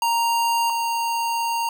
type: tone pair in turn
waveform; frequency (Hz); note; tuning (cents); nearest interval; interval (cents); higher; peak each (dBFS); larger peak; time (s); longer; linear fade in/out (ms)
square; 931 / 927.2; A#5 / A#5; -2 / -10; unison; 8; first; -19 / -22; first; 0.02-0.7 / 0.7-1.69; second; 2
effects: none

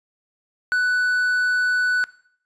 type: tone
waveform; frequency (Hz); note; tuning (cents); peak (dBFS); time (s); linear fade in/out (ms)
triangle; 1488; F#6; +9; -15; 0.72-2.04; 0
effects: noise-tail reverb RT60 0.6 s tail -20 dB re dry + resampled to 22050 Hz

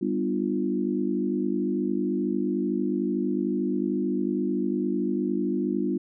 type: chord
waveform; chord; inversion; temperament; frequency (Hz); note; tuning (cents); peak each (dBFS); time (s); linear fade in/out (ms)
sine; G dominant seventh; none; equal with one note detuned; 196 / 246.9 / 300.4 / 349.2; G3 / B3 / D4 / F4; 0 / 0 / +39 / 0; -29; 0.01-5.98; 10
effects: none

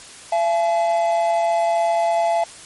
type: tone pair together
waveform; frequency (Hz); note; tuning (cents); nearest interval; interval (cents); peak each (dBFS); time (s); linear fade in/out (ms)
triangle; 678 / 854.9; E5 / G#5; +49 / +50; major third; 401; -15 / -20; 0.32-2.44; 5
effects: white hiss -40 dBFS RMS until 2.65 s + MP3 48 kbps

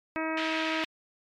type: harmonic tone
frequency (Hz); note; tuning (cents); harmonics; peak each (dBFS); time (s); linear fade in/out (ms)
319; D#4; +43; 1 / 2 / 3 / 4 / 5 / 6 / 7 / 8; -32 / -35 / -37 / -38 / -39 / -40 / -40 / -41; 0.16-0.84; 0
type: band-pass noise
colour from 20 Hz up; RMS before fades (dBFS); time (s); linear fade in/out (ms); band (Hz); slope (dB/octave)
white; -35; 0.37-0.85; 5; 1600 to 3400; 24
effects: MP3 96 kbps

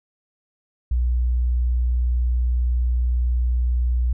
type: tone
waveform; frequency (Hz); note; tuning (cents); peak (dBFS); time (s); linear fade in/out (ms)
sine; 60.9; B1; -24; -17; 0.91-4.13; 5
effects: none

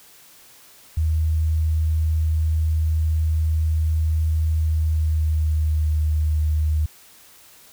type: tone with pitch glide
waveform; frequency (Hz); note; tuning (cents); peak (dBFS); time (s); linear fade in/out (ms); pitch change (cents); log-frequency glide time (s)
sine; 79 to 76.88; D#2 to D#2; +27 to -20; -17; 0.97-6.86; 5; -47; 4.61-5.97
effects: white hiss -49 dBFS RMS until 7.72 s

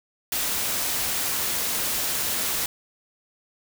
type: noise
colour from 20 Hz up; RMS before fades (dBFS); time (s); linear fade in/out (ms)
white; -26; 0.32-2.66; 2
effects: none

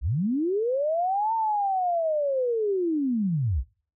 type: linear two-way sweep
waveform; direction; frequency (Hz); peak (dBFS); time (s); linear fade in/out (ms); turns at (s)
sine; up then down; 49 to 912 to 49; -22; 0.01-3.64; 50; 1.34
effects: noise-tail reverb RT60 0.4 s tail -22 dB re dry

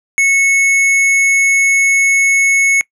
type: tone with hard clipping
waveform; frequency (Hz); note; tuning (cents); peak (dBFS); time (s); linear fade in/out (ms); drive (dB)
sine; 2200; C#7; -14; -10; 0.18-2.81; 0; 13
effects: noise-tail reverb RT60 0.1 s tail -23 dB re dry + low-pass 11000 Hz 12 dB/octave

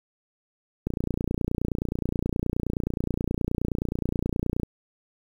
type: click train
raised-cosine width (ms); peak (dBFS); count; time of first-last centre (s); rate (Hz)
3; -13; 112; 0.87-4.633; 29.5
effects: 8-bit

